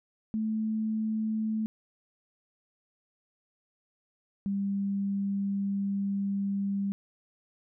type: tone pair in turn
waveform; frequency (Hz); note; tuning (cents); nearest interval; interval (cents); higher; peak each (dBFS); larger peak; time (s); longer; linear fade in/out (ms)
sine; 218.3 / 198.47; A3 / G3; -13 / +22; major second; 165; first; -27; neither; 0.34-1.66 / 4.46-6.92; second; 0
effects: none